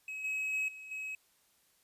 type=tone with level steps; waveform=triangle; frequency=2557 Hz; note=D#7; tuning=47 cents sharp; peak=-37 / -31 / -29 / -44 / -36 dBFS; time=0.08-1.15 s; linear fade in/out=2 ms; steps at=0.24 / 0.53 / 0.68 / 0.91 s; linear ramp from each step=5 ms; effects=white hiss -70 dBFS RMS until 1.83 s + resampled to 32000 Hz